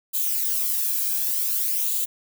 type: noise with flanger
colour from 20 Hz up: violet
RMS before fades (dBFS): -24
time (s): 0.13-2.06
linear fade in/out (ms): 20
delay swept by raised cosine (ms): 0.27 to 1.27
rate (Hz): 0.55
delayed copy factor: +0.6
effects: none